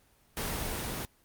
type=noise with level ramp; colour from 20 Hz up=pink; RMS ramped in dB=-33 to -36 dBFS; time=0.37-1.05 s; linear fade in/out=0 ms; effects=pink hiss -65 dBFS RMS until 1.24 s + Opus 24 kbps